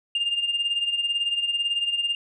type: tone with tremolo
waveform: sine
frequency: 2809 Hz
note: F7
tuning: 9 cents sharp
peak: -18 dBFS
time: 0.15-2.15 s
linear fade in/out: 2 ms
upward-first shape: sine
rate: 18 Hz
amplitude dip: 70%
effects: tanh soft clip ceiling -18 dBFS